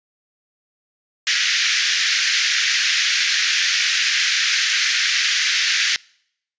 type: band-pass noise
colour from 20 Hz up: pink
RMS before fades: -19 dBFS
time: 1.27-5.96 s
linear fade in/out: 0 ms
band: 1600 to 6400 Hz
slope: 48 dB/octave
effects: noise-tail reverb RT60 0.7 s tail -26 dB re dry + resampled to 16000 Hz